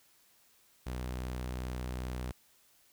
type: tone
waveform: sawtooth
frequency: 62.5 Hz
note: B1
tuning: 21 cents sharp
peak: -32 dBFS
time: 0.86-2.32 s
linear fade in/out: 10 ms
effects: white hiss -66 dBFS RMS until 2.92 s